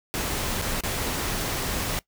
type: noise with dropouts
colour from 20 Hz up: pink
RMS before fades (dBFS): -28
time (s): 0.14-1.99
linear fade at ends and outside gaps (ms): 0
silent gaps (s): 0.615-0.621 / 0.807-0.836
effects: noise-tail reverb RT60 0.1 s tail -20 dB re dry